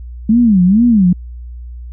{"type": "tone with vibrato", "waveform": "sine", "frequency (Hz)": 207.7, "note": "G#3", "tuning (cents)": 0, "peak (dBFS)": -6, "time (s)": [0.29, 1.13], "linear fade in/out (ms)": 5, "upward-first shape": "sine", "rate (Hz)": 2.2, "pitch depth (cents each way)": 270, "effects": ["added 60 Hz sine -26 dBFS peak until 1.92 s"]}